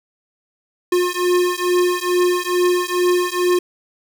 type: beating tone pair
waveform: square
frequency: 356.4 / 358.7 Hz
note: F4 / F4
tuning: +35 / +46 cents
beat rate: 2.3 Hz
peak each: -19 dBFS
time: 0.92-3.59 s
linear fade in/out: 5 ms
effects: none